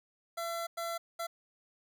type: tone bursts at uneven times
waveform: 25% pulse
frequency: 675 Hz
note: E5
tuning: 41 cents sharp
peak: -31 dBFS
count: 3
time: 0.37-0.67 / 0.77-0.98 / 1.19-1.27 s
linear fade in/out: 10 ms
effects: none